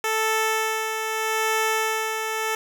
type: tone with tremolo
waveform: 10% pulse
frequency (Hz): 440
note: A4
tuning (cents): 0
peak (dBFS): -12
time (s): 0.04-2.55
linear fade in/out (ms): 2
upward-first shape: sine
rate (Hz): 0.8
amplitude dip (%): 45
effects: none